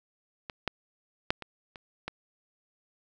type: clicks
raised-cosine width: 0.3 ms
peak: -21 / -12 / -8 / -23 / -27 / -18 dBFS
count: 6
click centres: 0.498 / 0.677 / 1.305 / 1.423 / 1.758 / 2.08 s
effects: none